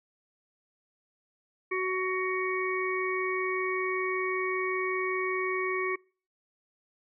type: harmonic tone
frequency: 372.9 Hz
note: F#4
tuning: 14 cents sharp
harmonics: 1 / 3 / 5 / 6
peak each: -30 / -34 / -37 / -33 dBFS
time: 1.71-5.96 s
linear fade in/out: 10 ms
effects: noise-tail reverb RT60 0.4 s tail -25 dB re dry